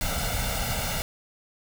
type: noise with comb filter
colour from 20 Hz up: pink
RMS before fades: -28 dBFS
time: 0.01-1.02 s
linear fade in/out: 0 ms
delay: 1.4 ms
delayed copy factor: +0.8
effects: none